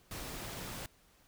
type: noise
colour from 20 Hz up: pink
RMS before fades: -43 dBFS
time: 0.11-0.86 s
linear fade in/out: 2 ms
effects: pink hiss -66 dBFS RMS until 1.27 s